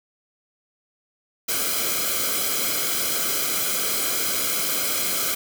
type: noise with comb filter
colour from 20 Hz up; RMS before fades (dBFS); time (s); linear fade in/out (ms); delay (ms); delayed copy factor
white; -24; 1.48-5.35; 10; 1.1; -0.8
effects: none